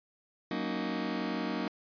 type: chord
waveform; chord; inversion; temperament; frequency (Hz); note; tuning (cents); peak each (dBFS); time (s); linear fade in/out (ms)
sawtooth; D# minor seventh; first; just; 186.68 / 233.3 / 280 / 311.1; F#3 / A#3 / C#4 / D#4; +16 / +2 / +18 / 0; -34 / -32 / -34 / -33; 0.51-1.68; 2
effects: resampled to 11025 Hz